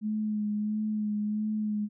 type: tone with vibrato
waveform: sine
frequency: 211.9 Hz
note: G#3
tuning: 35 cents sharp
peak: -27 dBFS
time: 0.01-1.89 s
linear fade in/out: 50 ms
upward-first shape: sine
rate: 1.5 Hz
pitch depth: 24 cents each way
effects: none